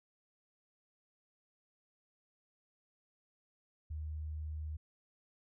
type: tone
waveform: sine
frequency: 77 Hz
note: D#2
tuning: 17 cents flat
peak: -38 dBFS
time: 3.9-4.77 s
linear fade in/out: 10 ms
effects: none